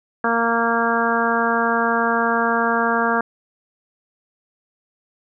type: harmonic tone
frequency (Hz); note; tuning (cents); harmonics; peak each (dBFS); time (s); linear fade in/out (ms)
231.6; A#3; -11; 1 / 2 / 3 / 4 / 5 / 6 / 7; -24 / -24 / -24 / -24 / -24 / -24 / -24; 0.24-3.21; 2
effects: none